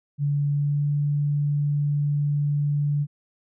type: tone with pitch glide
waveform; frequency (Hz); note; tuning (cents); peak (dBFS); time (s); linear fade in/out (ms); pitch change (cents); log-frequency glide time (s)
sine; 144 to 145.51; D3 to D3; -34 to -16; -20; 0.18-3.07; 50; +18; 0.49-0.89
effects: none